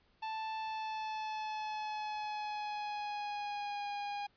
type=tone with pitch glide; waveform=45% pulse; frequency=880 to 816.3 Hz; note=A5 to G#5; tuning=0 to -30 cents; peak=-37 dBFS; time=0.22-4.27 s; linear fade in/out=10 ms; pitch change=-130 cents; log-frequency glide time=0.58-3.88 s; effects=pink hiss -71 dBFS RMS until 4.36 s + resampled to 11025 Hz